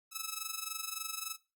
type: tone with amplitude modulation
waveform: 5% pulse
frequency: 1300 Hz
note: E6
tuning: 24 cents flat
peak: -23 dBFS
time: 0.11-1.37 s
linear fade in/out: 50 ms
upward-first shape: sine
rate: 23.5 Hz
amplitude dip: 80%
effects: noise-tail reverb RT60 0.3 s tail -19 dB re dry + Opus 48 kbps